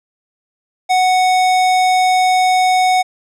sine tone with hard clipping, 740 Hz, F#5, in tune, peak -12 dBFS, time 0.89-3.03 s, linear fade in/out 20 ms, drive 17 dB, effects none

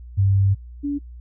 sine tone pair in turn, 98 / 286.1 Hz, G2 / D4, 0 / -45 cents, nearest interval octave + perfect fifth, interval 1855 cents, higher second, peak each -14 / -21 dBFS, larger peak first, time 0.17-0.55 / 0.83-0.99 s, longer first, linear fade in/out 20 ms, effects noise-tail reverb RT60 0.1 s tail -25 dB re dry + added 60 Hz sine -36 dBFS peak until 1.2 s

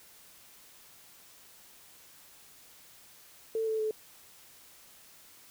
sine tone with pitch steps, 445.8 / 439.7 / 433.6 Hz, A4 / A4 / A4, +23 / -1 / -25 cents, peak -28 dBFS, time 3.55-3.91 s, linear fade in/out 2 ms, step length 120 ms, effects white hiss -56 dBFS RMS until 5.5 s

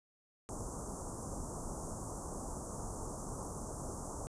pink band-stop noise, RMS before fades -42 dBFS, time 0.49-4.27 s, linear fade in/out 0 ms, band 1200 to 6300 Hz, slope 48 dB/octave, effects resampled to 22050 Hz

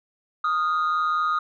sine tone pair together, 1237 / 1401.4 Hz, D#6 / F6, -10 / +6 cents, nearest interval major second, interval 216 cents, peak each -19 / -26 dBFS, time 0.44-1.39 s, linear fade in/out 5 ms, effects tanh soft clip ceiling -18 dBFS

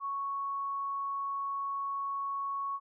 sine tone, 1108.7 Hz, C#6, in tune, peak -32 dBFS, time 0-2.8 s, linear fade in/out 50 ms, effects none

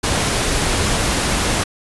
pink noise, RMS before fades -18 dBFS, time 0.03-1.64 s, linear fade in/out 10 ms, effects resampled to 24000 Hz

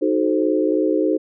sine chord, D# diminished seventh, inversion none, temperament equal with one note detuned, 311.1 / 370 / 433.2 / 523.3 Hz, D#4 / F#4 / A4 / C5, 0 / 0 / -27 / 0 cents, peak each -19 / -22 / -22 / -23 dBFS, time 0.01-1.18 s, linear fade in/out 20 ms, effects none

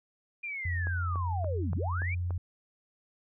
sine linear two-way sweep, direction down then up, 2431 to 104.8 to 2431 Hz, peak -34 dBFS, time 0.43-2.15 s, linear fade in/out 10 ms, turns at 1.75 s
sine tone with pitch glide, 87.31 to 88.53 Hz, F2 to F2, 0 to +24 cents, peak -29 dBFS, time 0.65-2.38 s, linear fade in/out 5 ms, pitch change +24 cents, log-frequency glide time 1.04-1.13 s
click train, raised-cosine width 1 ms, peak -28 dBFS, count 6, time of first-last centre 0.87-2.307 s, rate 3.48 Hz
effects none

